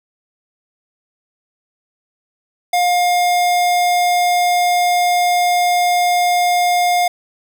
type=tone; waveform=square; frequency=710 Hz; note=F5; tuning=28 cents sharp; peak=-13 dBFS; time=2.73-7.08 s; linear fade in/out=5 ms; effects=none